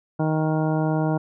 harmonic tone, 156.5 Hz, D#3, 10 cents sharp, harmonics 1 / 2 / 3 / 4 / 5 / 6 / 7 / 9, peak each -22 / -25 / -31 / -29 / -31 / -34 / -40 / -38 dBFS, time 0.19-1.18 s, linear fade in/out 10 ms, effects none

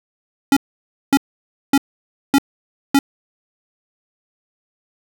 square tone bursts, 277.2 Hz, C#4, in tune, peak -10 dBFS, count 5, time 0.52-2.99 s, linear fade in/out 2 ms, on 46 ms, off 560 ms, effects none

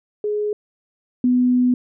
sine tone pair in turn, 418.7 / 249 Hz, G#4 / B3, +14 / +14 cents, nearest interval major sixth, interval 900 cents, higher first, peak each -19 / -13 dBFS, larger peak second, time 0.24-0.53 / 1.24-1.74 s, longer second, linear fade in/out 2 ms, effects none

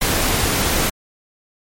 pink noise, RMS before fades -18 dBFS, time 0.01-0.9 s, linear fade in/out 10 ms, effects MP3 64 kbps

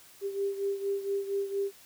sine beating tone pair, 395.7 / 400 Hz, G4 / G4, +16 / +35 cents, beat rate 4.3 Hz, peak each -30 / -35 dBFS, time 0.21-1.72 s, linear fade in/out 50 ms, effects white hiss -55 dBFS RMS until 1.85 s

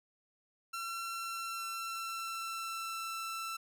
sawtooth tone with pitch glide, 1356 to 1334.2 Hz, E6 to E6, +49 to +20 cents, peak -34 dBFS, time 0.73-3.57 s, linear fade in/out 10 ms, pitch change -29 cents, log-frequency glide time 1.11-3.16 s, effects none

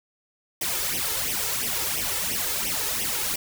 white noise with flanger, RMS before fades -27 dBFS, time 0.61-3.36 s, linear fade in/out 5 ms, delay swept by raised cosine 0.34 to 2.34 ms, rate 2.9 Hz, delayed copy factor +0.8, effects none

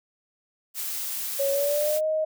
blue noise, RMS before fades -31 dBFS, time 0.74-2.01 s, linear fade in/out 50 ms
sine tone with pitch glide, 554.4 to 625.9 Hz, C#5 to D#5, 0 to +10 cents, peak -22 dBFS, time 1.39-2.25 s, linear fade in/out 10 ms, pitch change +210 cents, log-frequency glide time 1.51-2.05 s
effects none

